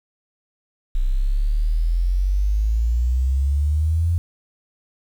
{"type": "exponential sweep", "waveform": "sine", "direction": "up", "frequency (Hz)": [30.87, 87], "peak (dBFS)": -16, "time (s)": [0.95, 4.18], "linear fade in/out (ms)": 0, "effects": ["8-bit"]}